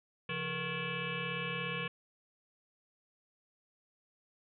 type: tone with frequency modulation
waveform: sine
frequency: 1400 Hz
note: F6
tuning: 4 cents sharp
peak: -34 dBFS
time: 0.29-1.88 s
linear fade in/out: 5 ms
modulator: 307 Hz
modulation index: 5.1
effects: none